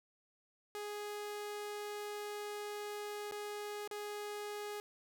sawtooth tone with dropouts, 415.3 Hz, G#4, in tune, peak -37 dBFS, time 0.75-4.8 s, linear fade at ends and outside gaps 0 ms, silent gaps 3.312-3.322 / 3.876-3.912 s, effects none

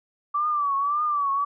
sine tone with vibrato, 1159 Hz, D6, 23 cents flat, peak -21 dBFS, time 0.34-1.45 s, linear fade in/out 10 ms, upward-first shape triangle, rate 1.8 Hz, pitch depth 100 cents each way, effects none

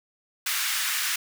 pink high-pass noise, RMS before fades -27 dBFS, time 0.46-1.16 s, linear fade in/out 5 ms, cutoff 1400 Hz, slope 24 dB/octave, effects none

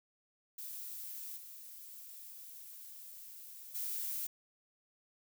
violet noise with level steps, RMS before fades -45 / -51 / -39 dBFS, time 0.58-4.27 s, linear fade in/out 5 ms, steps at 1.36 / 3.74 s, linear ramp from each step 20 ms, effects none

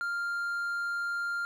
triangle tone, 1396.9 Hz, F6, in tune, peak -28 dBFS, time 0.01-1.45 s, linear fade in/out 0 ms, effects none

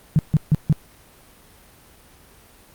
sine tone bursts, 153.5 Hz, D#3, 23 cents flat, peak -11 dBFS, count 4, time 0.16-0.726 s, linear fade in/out 0 ms, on 29 ms, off 150 ms, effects pink hiss -50 dBFS RMS until 2.74 s + Opus 32 kbps

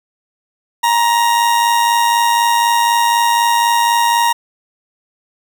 40% pulse tone with amplitude modulation, 940 Hz, A#5, 14 cents sharp, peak -8 dBFS, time 0.83-4.33 s, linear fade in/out 10 ms, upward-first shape sine, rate 104 Hz, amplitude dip 45%, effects none

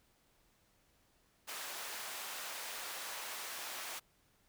pink high-pass noise, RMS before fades -44 dBFS, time 1.47-4 s, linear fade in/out 20 ms, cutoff 820 Hz, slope 12 dB/octave, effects pink hiss -72 dBFS RMS until 4.48 s

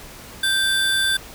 square tone pair together, 1568 / 3520 Hz, G6 / A7, 0 / 0 cents, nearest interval octave + major second, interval 1400 cents, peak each -21 dBFS, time 0.43-1.17 s, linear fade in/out 5 ms, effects pink hiss -40 dBFS RMS until 1.34 s

